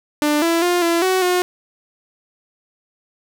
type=tone with pitch steps; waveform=sawtooth; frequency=297.2 / 334.2 / 353 / 337.8 / 373.9 / 360 Hz; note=D4 / E4 / F4 / E4 / F#4 / F#4; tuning=+21 / +24 / +19 / +42 / +18 / -47 cents; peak=-11 dBFS; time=0.22-1.42 s; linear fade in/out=0 ms; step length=200 ms; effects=none